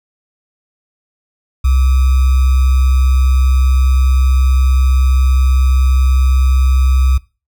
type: tone with sample-and-hold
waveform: sine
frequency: 65.1 Hz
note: C2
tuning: 8 cents flat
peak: -8 dBFS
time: 1.64-7.18 s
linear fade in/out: 10 ms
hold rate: 1225 Hz
effects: noise-tail reverb RT60 0.3 s tail -20 dB re dry